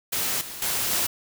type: noise with level steps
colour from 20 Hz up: white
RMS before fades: -26 / -37 / -26 / -24 dBFS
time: 0.12-1.07 s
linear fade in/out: 10 ms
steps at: 0.41 / 0.62 / 0.91 s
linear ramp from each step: 2 ms
effects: none